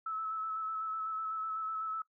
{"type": "tone with vibrato", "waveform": "sine", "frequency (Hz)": 1303, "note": "E6", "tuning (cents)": -20, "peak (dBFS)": -34, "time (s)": [0.06, 2.02], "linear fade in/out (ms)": 5, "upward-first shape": "square", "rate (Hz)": 8, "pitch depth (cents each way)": 17, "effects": ["noise-tail reverb RT60 0.1 s tail -18 dB re dry"]}